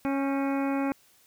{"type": "harmonic tone with a mistuned harmonic", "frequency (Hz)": 275.2, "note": "C#4", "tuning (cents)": -12, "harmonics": [1, 2, 3, 4, 5, 6, 7, 8, 9], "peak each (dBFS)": [-26, -34, -35, -40, -41, -45, -46, -44, -44], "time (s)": [0.05, 0.92], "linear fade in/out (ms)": 0, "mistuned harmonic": 6, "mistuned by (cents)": -70, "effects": ["white hiss -61 dBFS RMS until 1.26 s"]}